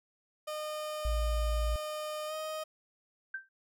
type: tone with pitch glide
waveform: 30% pulse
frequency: 610 to 623.9 Hz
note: D#5 to D#5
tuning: -34 to +5 cents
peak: -33 dBFS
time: 0.47-2.64 s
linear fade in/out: 10 ms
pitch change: +39 cents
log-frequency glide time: 2.27-2.33 s
type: tone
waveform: sine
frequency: 56.4 Hz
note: A1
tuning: 44 cents sharp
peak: -28 dBFS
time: 1.05-1.76 s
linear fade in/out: 0 ms
type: tone with exponential decay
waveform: sine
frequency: 1563 Hz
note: G6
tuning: 6 cents flat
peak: -32 dBFS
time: 3.34-3.49 s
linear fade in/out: 5 ms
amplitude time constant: 31 ms
effects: none